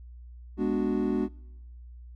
triangle chord, G# half-diminished seventh, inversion none, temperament equal, 207.7 / 246.9 / 293.7 / 370 Hz, G#3 / B3 / D4 / F#4, 0 / 0 / 0 / 0 cents, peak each -28 dBFS, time 0.57-1.29 s, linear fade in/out 50 ms, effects noise-tail reverb RT60 1.0 s tail -26 dB re dry + added 60 Hz sine -43 dBFS peak until 2.15 s

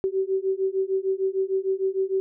sine beating tone pair, 380 / 386.6 Hz, F#4 / G4, +46 / -24 cents, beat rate 6.6 Hz, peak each -25 dBFS, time 0.04-2.2 s, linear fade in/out 0 ms, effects none

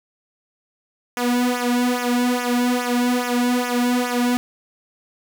sawtooth tone with flanger, 245.3 Hz, B3, 12 cents flat, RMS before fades -20 dBFS, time 1.17-4.37 s, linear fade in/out 0 ms, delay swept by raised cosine 0.23 to 2.53 ms, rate 2.4 Hz, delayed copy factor -0.85, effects 9-bit

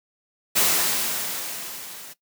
white noise with level ramp, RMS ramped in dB -18 to -41 dBFS, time 0.55-2.14 s, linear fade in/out 20 ms, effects noise-tail reverb RT60 0.1 s tail -17 dB re dry + high-pass 150 Hz 12 dB/octave

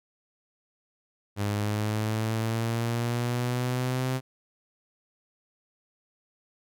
sawtooth linear sweep, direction up, 101.6 to 130.4 Hz, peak -22 dBFS, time 1.36-4.21 s, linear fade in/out 50 ms, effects none

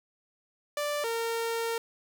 sawtooth tone pair in turn, 587.3 / 459.5 Hz, D5 / A#4, 0 / -25 cents, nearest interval major third, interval 425 cents, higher first, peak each -25 dBFS, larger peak neither, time 0.77-1.04 / 1.04-1.78 s, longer second, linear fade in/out 2 ms, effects none

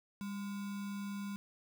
sine tone with sample-and-hold, 200 Hz, G3, 35 cents sharp, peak -38 dBFS, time 0.21-1.36 s, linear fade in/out 0 ms, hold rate 1225 Hz, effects none

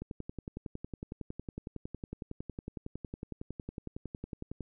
click train, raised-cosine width 3 ms, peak -26 dBFS, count 51, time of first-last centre 0.02-4.607 s, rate 10.9 Hz, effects none

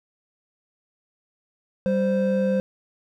triangle tone pair together, 194.78 / 520 Hz, G3 / C5, -11 / -11 cents, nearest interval octave + perfect fourth, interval 1700 cents, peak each -20 dBFS, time 1.86-2.6 s, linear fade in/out 0 ms, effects none

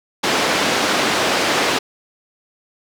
pink band-pass noise, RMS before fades -18 dBFS, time 0.23-1.79 s, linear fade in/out 10 ms, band 310 to 5300 Hz, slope 12 dB/octave, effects none

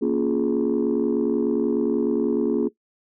sine chord, Bb minor seventh, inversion none, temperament just, 233.1 / 279.7 / 349.6 / 419.5 Hz, Bb3 / Db4 / F4 / Ab4, 0 / +16 / +2 / +17 cents, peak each -23 dBFS, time 0.01-2.69 s, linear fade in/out 20 ms, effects noise-tail reverb RT60 0.1 s tail -17 dB re dry + tanh soft clip ceiling -13 dBFS

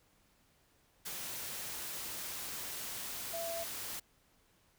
sine tone in noise, 670 Hz, E5, 28 cents sharp, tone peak -38 dBFS, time 3.33-3.64 s, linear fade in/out 10 ms, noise white, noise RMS -42 dBFS, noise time 1.05-4 s, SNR +1 dB, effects pink hiss -70 dBFS RMS until 4.78 s

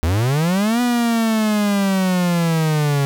45% pulse linear two-way sweep, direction up then down, 74.6 to 246.1 to 138.4 Hz, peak -15 dBFS, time 0.03-3.05 s, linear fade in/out 0 ms, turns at 0.81 s, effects none

